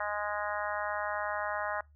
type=harmonic tone; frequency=207.7 Hz; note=G#3; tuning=in tune; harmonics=3 / 4 / 5 / 6 / 7 / 8 / 9; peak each=-37 / -38 / -39 / -40 / -40 / -41 / -42 dBFS; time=0-1.81 s; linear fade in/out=5 ms; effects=noise-tail reverb RT60 0.2 s tail -23 dB re dry + added 74 Hz sine -57 dBFS peak until 1.95 s